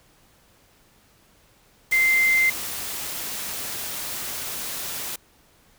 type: tone in noise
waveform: sine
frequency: 2084 Hz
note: C7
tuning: 7 cents flat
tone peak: -16 dBFS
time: 1.92-2.5 s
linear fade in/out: 5 ms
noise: white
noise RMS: -31 dBFS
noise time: 1.91-5.16 s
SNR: +12 dB
effects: pink hiss -58 dBFS RMS until 5.78 s